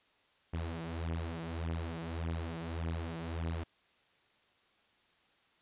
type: beating tone pair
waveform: sawtooth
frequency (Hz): 81.7 / 83.4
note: E2 / E2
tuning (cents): -15 / +21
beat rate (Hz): 1.7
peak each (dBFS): -35 / -35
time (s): 0.53-3.64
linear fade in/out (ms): 10
effects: white hiss -69 dBFS RMS until 5.61 s + resampled to 8000 Hz